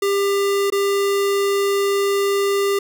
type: tone with dropouts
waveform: square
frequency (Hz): 398.6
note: G4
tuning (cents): +29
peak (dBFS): -17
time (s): 0.02-2.79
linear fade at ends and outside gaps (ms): 5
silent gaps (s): 0.702-0.722
effects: none